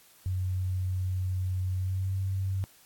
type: tone with pitch glide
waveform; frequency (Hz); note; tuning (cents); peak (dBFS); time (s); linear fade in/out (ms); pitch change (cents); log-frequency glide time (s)
sine; 92.5 to 95.65; F#2 to G2; 0 to -42; -27; 0.26-2.64; 0; +58; 1.76-2.13
effects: white hiss -58 dBFS RMS until 2.85 s + AAC 64 kbps